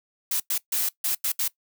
blue noise bursts at uneven times, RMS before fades -25 dBFS, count 6, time 0.31-0.4 / 0.5-0.58 / 0.72-0.89 / 1.04-1.15 / 1.24-1.32 / 1.39-1.48 s, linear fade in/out 5 ms, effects noise-tail reverb RT60 0.1 s tail -20 dB re dry

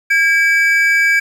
triangle tone pair together, 1626.3 / 2300 Hz, G#6 / D7, -37 / -37 cents, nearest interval tritone, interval 600 cents, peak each -11 dBFS, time 0.1-1.2 s, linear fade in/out 10 ms, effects 7-bit

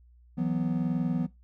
triangle chord, E suspended second, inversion none, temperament equal, 164.81 / 185 / 246.9 Hz, E3 / F#3 / B3, 0 / 0 / 0 cents, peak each -28 dBFS, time 0.37-1.27 s, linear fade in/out 20 ms, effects noise-tail reverb RT60 0.2 s tail -19 dB re dry + added 60 Hz sine -54 dBFS peak until 1.43 s

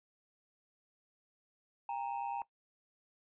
triangle ring-modulated tone, 866 Hz, A5, 28 cents flat, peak -31 dBFS, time 1.89-2.42 s, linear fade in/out 0 ms, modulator 64.3 Hz, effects noise-tail reverb RT60 0.1 s tail -18 dB re dry + resampled to 8000 Hz

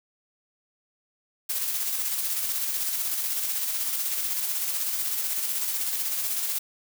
blue noise with tremolo, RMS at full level -27 dBFS, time 1.49-6.59 s, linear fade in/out 10 ms, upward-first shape square, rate 16 Hz, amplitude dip 30%, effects none

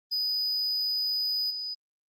sine tone with level steps, 4978 Hz, D#8, in tune, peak -23 / -31 dBFS, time 0.11-1.75 s, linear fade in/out 20 ms, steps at 1.5 s, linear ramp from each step 5 ms, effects tanh soft clip ceiling -25 dBFS + Opus 24 kbps

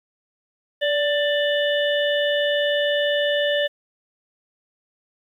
harmonic tone with a mistuned harmonic, 591 Hz, D5, 11 cents sharp, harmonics 1 / 3 / 5 / 6, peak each -20 / -25 / -27 / -30 dBFS, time 0.81-3.68 s, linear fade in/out 20 ms, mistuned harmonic 1, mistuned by -30 cents, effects 9-bit

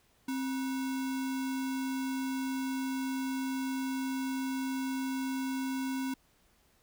sine tone with sample-and-hold, 264.1 Hz, C4, 16 cents sharp, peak -31 dBFS, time 0.28-6.14 s, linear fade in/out 5 ms, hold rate 1225 Hz, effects pink hiss -68 dBFS RMS until 6.82 s

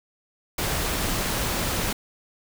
pink noise, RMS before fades -26 dBFS, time 0.58-1.93 s, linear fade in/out 5 ms, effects none

